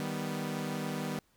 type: chord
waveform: sawtooth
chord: Eb augmented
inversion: none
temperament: equal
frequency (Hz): 155.56 / 196 / 246.9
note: Eb3 / G3 / B3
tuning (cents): 0 / 0 / 0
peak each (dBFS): -34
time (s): 0-1.19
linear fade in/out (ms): 0
effects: pink hiss -70 dBFS RMS until 1.36 s